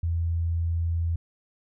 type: tone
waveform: sine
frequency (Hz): 83.8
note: E2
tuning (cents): +29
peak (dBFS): -23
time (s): 0.03-1.16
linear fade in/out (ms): 5
effects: none